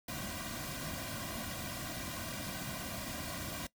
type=noise with comb filter; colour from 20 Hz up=pink; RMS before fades=-41 dBFS; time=0.08-3.67 s; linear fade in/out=5 ms; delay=2.3 ms; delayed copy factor=-1; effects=noise-tail reverb RT60 0.1 s tail -20 dB re dry